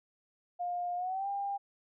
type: tone with pitch glide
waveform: sine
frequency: 708 to 799.3 Hz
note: F5 to G5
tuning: +23 to +33 cents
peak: -32 dBFS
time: 0.59-1.58 s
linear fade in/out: 20 ms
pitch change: +210 cents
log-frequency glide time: 0.96-1.28 s
effects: none